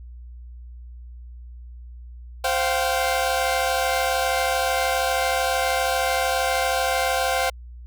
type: chord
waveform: sawtooth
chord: C suspended fourth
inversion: none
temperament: equal with one note detuned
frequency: 523.3 / 698.5 / 771.4 Hz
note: C5 / F5 / G5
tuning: 0 / 0 / -28 cents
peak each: -21 dBFS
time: 2.44-7.5 s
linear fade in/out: 5 ms
effects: added 60 Hz sine -37 dBFS peak until 7.86 s